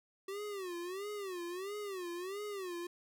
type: tone with vibrato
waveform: square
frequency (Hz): 379.5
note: F#4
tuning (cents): +44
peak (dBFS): -40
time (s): 0.28-2.87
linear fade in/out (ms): 5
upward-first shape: sine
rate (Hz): 1.5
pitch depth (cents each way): 170
effects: none